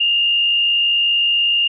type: tone with frequency modulation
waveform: sine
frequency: 2817 Hz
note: F7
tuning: 14 cents sharp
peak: -13 dBFS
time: 0-1.68 s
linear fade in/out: 10 ms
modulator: 61.1 Hz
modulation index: 0.76
effects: none

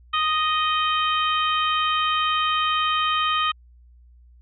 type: harmonic tone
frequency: 622 Hz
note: D#5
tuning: 1 cent flat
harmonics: 2 / 3 / 4 / 5 / 6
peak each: -21 / -31 / -30 / -26 / -33 dBFS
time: 0.13-3.52 s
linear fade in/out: 10 ms
effects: added 60 Hz sine -48 dBFS peak until 4.41 s

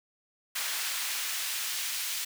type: noise with high-pass filter sweep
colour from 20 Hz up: pink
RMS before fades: -33 dBFS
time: 0.55-2.25 s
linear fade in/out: 10 ms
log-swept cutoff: 1600 to 2700 Hz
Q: 0.72
effects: none

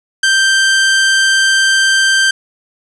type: tone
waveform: sawtooth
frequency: 1568 Hz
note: G6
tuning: in tune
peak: -5 dBFS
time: 0.23-2.31 s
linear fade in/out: 5 ms
effects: resampled to 22050 Hz + 7-bit

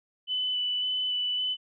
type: tone with vibrato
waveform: sine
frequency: 2995 Hz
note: F#7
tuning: 20 cents sharp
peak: -26 dBFS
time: 0.27-1.57 s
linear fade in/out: 50 ms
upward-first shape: square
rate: 1.8 Hz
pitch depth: 9 cents each way
effects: none

